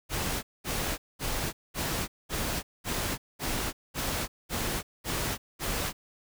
pink noise bursts, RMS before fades -31 dBFS, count 11, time 0.09-5.93 s, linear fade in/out 50 ms, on 340 ms, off 210 ms, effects none

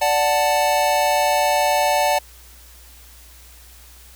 square chord, D major, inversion none, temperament equal, 587.3 / 740 / 880 Hz, D5 / F#5 / A5, 0 / 0 / 0 cents, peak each -21 dBFS, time 0.01-2.19 s, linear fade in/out 10 ms, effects added 60 Hz sine -45 dBFS peak until 4.15 s + white hiss -47 dBFS RMS until 4.15 s

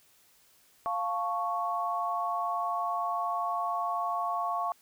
sine chord, F augmented, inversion none, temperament equal, 698.5 / 880 / 1108.7 Hz, F5 / A5 / C#6, 0 / 0 / 0 cents, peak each -32 / -37 / -31 dBFS, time 0.86-4.72 s, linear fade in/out 0 ms, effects white hiss -63 dBFS RMS until 4.81 s

